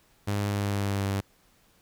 sawtooth tone with pitch glide, 102 to 98.53 Hz, G#2 to G2, -31 to +9 cents, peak -22 dBFS, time 0.27-1.21 s, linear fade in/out 10 ms, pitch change -60 cents, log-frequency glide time 0.48-1.1 s, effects pink hiss -63 dBFS RMS until 1.81 s

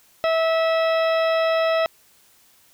harmonic tone, 651 Hz, E5, 22 cents flat, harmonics 1 / 2 / 3 / 4 / 5 / 6 / 8, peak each -18 / -26 / -30 / -32 / -36 / -36 / -39 dBFS, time 0.24-1.86 s, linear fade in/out 0 ms, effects white hiss -56 dBFS RMS until 2.73 s

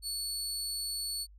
25% pulse tone, 4430 Hz, C#8, 2 cents flat, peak -29 dBFS, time 0.02-1.27 s, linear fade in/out 50 ms, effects added 50 Hz sine -52 dBFS peak until 1.38 s

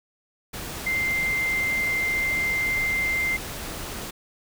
sine tone in noise, 2090 Hz, C7, 2 cents flat, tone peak -22 dBFS, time 0.86-3.37 s, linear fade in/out 10 ms, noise pink, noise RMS -34 dBFS, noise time 0.53-4.11 s, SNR +9 dB, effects none

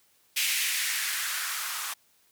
violet noise with band-pass filter sweep, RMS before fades -30 dBFS, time 0.36-1.94 s, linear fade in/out 10 ms, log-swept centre 2500 to 1100 Hz, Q 2.3, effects white hiss -65 dBFS RMS until 2.31 s + high-pass 60 Hz 12 dB/octave

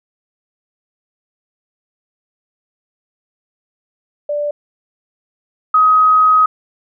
sine tone pair in turn, 587.3 / 1261.8 Hz, D5 / D#6, 0 / +24 cents, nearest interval octave + minor second, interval 1324 cents, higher second, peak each -16 / -7 dBFS, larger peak second, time 4.29-4.51 / 5.74-6.46 s, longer second, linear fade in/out 5 ms, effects none

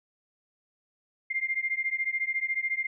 sine beating tone pair, 2100 / 2114 Hz, C7 / C7, +6 / +17 cents, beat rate 14 Hz, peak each -30 dBFS, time 1.3-2.87 s, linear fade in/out 10 ms, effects none

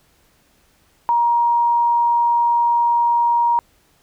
sine tone, 945 Hz, A#5, 23 cents sharp, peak -13 dBFS, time 1.09-3.59 s, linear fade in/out 0 ms, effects pink hiss -58 dBFS RMS until 4.02 s

